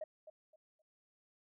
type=tone with echo; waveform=sine; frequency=623 Hz; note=D#5; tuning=2 cents sharp; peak=-38 dBFS; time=0.01-0.04 s; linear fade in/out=5 ms; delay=260 ms; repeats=3; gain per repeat=-12 dB; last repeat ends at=0.82 s; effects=tanh soft clip ceiling -36 dBFS